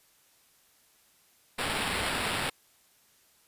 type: noise with sample-and-hold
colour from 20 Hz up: blue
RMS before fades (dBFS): -31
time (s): 1.58-2.5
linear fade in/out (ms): 10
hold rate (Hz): 6300
effects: white hiss -64 dBFS RMS until 3.47 s + resampled to 32000 Hz